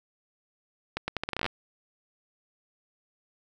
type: accelerating click train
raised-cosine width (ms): 0.3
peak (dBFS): -13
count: 13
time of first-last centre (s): 0.97-1.463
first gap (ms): 110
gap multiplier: 0.79
effects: none

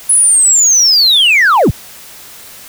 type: linear sweep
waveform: sine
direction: down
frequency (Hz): 10340 to 38.89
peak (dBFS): -3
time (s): 0.09-1.71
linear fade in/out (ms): 10
effects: tanh soft clip ceiling -4 dBFS + white hiss -34 dBFS RMS until 2.68 s

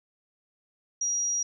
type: tone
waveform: sine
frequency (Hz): 5740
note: F8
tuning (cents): +47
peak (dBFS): -25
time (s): 1.01-1.43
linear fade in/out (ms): 5
effects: none

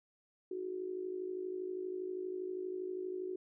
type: tone with amplitude modulation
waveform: sine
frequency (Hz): 369.2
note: F#4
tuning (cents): -4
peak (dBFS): -34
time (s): 0.51-3.36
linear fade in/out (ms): 5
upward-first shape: sine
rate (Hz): 52.5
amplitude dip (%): 70
effects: none

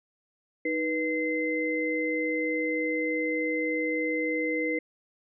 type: tone cluster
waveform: sine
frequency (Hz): 312.6 / 489.3 / 2067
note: D#4 / B4 / C7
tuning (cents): +8 / -16 / -22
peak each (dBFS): -30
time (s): 0.65-4.79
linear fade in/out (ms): 5
effects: none

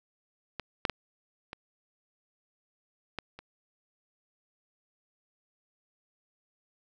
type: clicks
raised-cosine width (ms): 0.3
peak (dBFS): -19 / -10 / -14 / -23 / -18 / -28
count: 6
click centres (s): 0.597 / 0.852 / 0.897 / 1.531 / 3.187 / 3.39
effects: none

